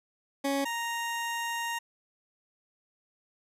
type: tone pair in turn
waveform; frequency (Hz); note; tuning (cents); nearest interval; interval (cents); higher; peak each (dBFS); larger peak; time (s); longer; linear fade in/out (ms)
20% pulse; 277.2 / 932.4; C#4 / A#5; 0 / 0; octave + major sixth; 2100; second; -22 / -26; first; 0.44-0.65 / 0.65-1.79; second; 10
effects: resampled to 32000 Hz